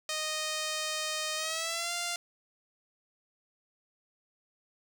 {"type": "tone with pitch glide", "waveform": "5% pulse", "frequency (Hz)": [620, 695.9], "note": ["D#5", "F5"], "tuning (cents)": [-6, -6], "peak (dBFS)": -20, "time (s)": [0.09, 2.16], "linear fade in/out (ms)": 2, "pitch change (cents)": 200, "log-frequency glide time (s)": [1.36, 1.93], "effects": []}